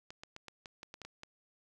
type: clicks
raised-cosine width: 0.2 ms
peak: -29 dBFS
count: 10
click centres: 0.105 / 0.235 / 0.364 / 0.483 / 0.658 / 0.831 / 0.941 / 1.017 / 1.05 / 1.234 s
effects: 11-bit